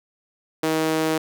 sawtooth tone with high-pass filter, 158.5 Hz, D#3, 32 cents sharp, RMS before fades -22 dBFS, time 0.63-1.18 s, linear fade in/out 5 ms, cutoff 360 Hz, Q 1.7, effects none

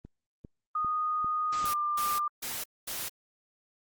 click train, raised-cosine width 3 ms, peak -31 dBFS, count 5, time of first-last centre 0.05-1.644 s, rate 2.51 Hz
sine tone with pitch glide, 1237 to 1193.5 Hz, D#6 to D6, -10 to +28 cents, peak -27 dBFS, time 0.75-2.28 s, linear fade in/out 5 ms, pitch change -62 cents, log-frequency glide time 1.61-1.72 s
white noise bursts, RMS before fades -36 dBFS, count 4, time 1.52-3.09 s, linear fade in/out 10 ms, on 220 ms, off 230 ms
effects Opus 24 kbps

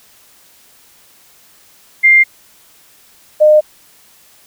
sine tone pair in turn, 2100 / 609.4 Hz, C7 / D#5, +6 / -36 cents, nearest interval octave + major sixth, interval 2142 cents, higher first, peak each -4 dBFS, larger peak neither, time 2.03-2.24 / 3.4-3.61 s, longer neither, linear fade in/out 20 ms, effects white hiss -47 dBFS RMS until 4.46 s

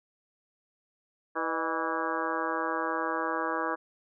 harmonic tone with a mistuned harmonic, 163.1 Hz, E3, 18 cents flat, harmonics 2 / 3 / 4 / 5 / 6 / 7 / 8 / 9 / 10, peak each -36 / -36 / -38 / -39 / -36 / -34 / -39 / -39 / -37 dBFS, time 1.35-3.76 s, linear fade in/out 20 ms, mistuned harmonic 4, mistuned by -80 cents, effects none

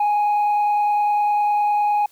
sine tone with frequency modulation, 830.6 Hz, G#5, in tune, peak -13 dBFS, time 0-2.06 s, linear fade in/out 5 ms, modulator 29.8 Hz, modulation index 0.31, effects tanh soft clip ceiling -15 dBFS + white hiss -56 dBFS RMS until 2.11 s

